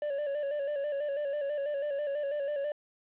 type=tone with vibrato; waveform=triangle; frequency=574 Hz; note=D5; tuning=40 cents flat; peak=-28 dBFS; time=0.02-2.72 s; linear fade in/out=2 ms; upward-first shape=square; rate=6.1 Hz; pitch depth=54 cents each way; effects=resampled to 8000 Hz + 10-bit